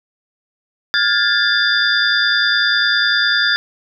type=tone cluster; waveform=sine; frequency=1416 / 1640 / 1750 / 3554 / 4837 Hz; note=F6 / G#6 / A6 / A7 / D#8; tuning=+23 / -22 / -10 / +17 / -50 cents; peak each=-19 dBFS; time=0.94-3.56 s; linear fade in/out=0 ms; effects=none